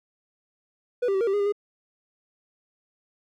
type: tone with pitch steps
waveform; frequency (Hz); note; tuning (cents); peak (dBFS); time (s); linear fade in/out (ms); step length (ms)
triangle; 490.5 / 394.2 / 383.8 / 466.7 / 390.7 / 411.1 / 402.2 / 411.6; B4 / G4 / G4 / A#4 / G4 / G#4 / G4 / G#4; -12 / +10 / -37 / +2 / -6 / -18 / +44 / -16; -19; 1.02-1.524; 10; 63
effects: none